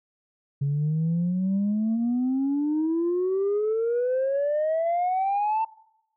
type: exponential sweep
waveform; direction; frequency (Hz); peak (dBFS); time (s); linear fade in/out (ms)
sine; up; 138.3 to 900; -20; 0.61-5.65; 10
effects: noise-tail reverb RT60 0.8 s tail -21 dB re dry + tanh soft clip ceiling -19 dBFS